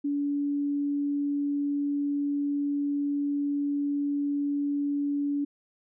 sine tone, 286.3 Hz, D4, 44 cents flat, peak -25 dBFS, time 0.04-5.45 s, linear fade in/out 10 ms, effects none

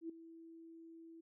sine tone with ADSR envelope, 329.1 Hz, E4, 3 cents flat, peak -39 dBFS, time 0.01-1.21 s, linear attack 84 ms, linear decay 5 ms, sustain -14 dB, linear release 10 ms, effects none

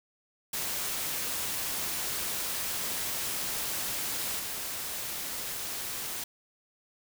white noise with level steps, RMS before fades -33 / -36 dBFS, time 0.53-6.24 s, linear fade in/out 5 ms, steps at 4.39 s, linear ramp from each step 5 ms, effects none

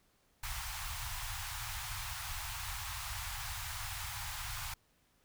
pink band-stop noise, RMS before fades -41 dBFS, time 0.43-4.74 s, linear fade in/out 5 ms, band 120 to 780 Hz, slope 48 dB/octave, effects pink hiss -72 dBFS RMS until 5.24 s

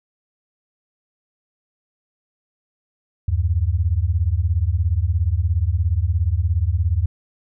sine beating tone pair, 77 / 94 Hz, D#2 / F#2, -17 / +28 cents, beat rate 17 Hz, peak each -19 / -19 dBFS, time 3.28-7.06 s, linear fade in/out 5 ms, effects none

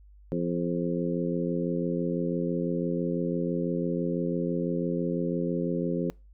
harmonic tone with a mistuned harmonic, 86 Hz, F2, 26 cents flat, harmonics 2 / 3 / 4 / 5 / 6, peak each -30 / -32 / -33 / -34 / -35 dBFS, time 0.32-6.1 s, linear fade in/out 0 ms, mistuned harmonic 6, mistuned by +32 cents, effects noise-tail reverb RT60 0.3 s tail -26 dB re dry + added 50 Hz sine -50 dBFS peak until 6.33 s

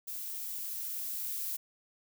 violet noise with level ramp, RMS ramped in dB -40 to -36 dBFS, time 0.07-1.57 s, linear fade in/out 10 ms, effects none

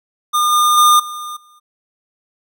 square tone with level steps, 1211 Hz, D#6, 47 cents flat, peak -13 / -11 / -8 / -26 / -46 dBFS, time 0.33-1.6 s, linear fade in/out 20 ms, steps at 0.52 / 0.77 / 0.99 / 1.36 s, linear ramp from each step 10 ms, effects none

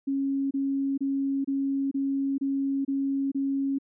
sine tone bursts, 274.2 Hz, C#4, 19 cents flat, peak -24 dBFS, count 8, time 0.07-3.786 s, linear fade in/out 10 ms, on 440 ms, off 28 ms, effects none

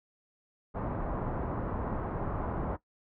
pink low-pass noise, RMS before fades -34 dBFS, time 0.74-2.77 s, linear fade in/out 20 ms, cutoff 1200 Hz, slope 24 dB/octave, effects noise-tail reverb RT60 0.1 s tail -17 dB re dry

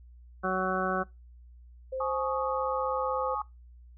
harmonic tone, 186.9 Hz, F#3, 18 cents sharp, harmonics 1 / 2 / 3 / 4 / 6 / 7 / 8, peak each -34 / -34 / -34 / -34 / -34 / -34 / -34 dBFS, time 0.43-1.04 s, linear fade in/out 20 ms
sine tone with pitch glide, 523.3 to 518.2 Hz, C5 to C5, 0 to -17 cents, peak -31 dBFS, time 1.92-3.35 s, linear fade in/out 10 ms, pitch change -17 cents, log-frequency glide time 2.34-3.08 s
sine chord, Ab suspended fourth, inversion none, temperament equal with one note detuned, 843.7 / 1108.7 / 1244.5 Hz, Ab5 / Db6 / Eb6, +27 / 0 / 0 cents, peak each -34 dBFS, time 2-3.42 s, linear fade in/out 5 ms
effects noise-tail reverb RT60 0.2 s tail -21 dB re dry + added 60 Hz sine -49 dBFS peak until 3.97 s

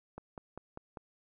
click train, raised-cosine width 1 ms, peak -29 dBFS, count 5, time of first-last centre 0.18-0.972 s, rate 5.05 Hz, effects none

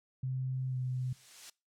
sine tone with pitch glide, 130.1 to 127.5 Hz, C3 to C3, -9 to -44 cents, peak -32 dBFS, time 0.23-1.13 s, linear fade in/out 5 ms, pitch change -35 cents, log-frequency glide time 0.69-0.77 s
blue noise with exponential growth, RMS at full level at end -41 dBFS, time 0.53-1.5 s, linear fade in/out 5 ms, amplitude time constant 210 ms
effects noise-tail reverb RT60 0.3 s tail -24 dB re dry + low-pass 7000 Hz 12 dB/octave

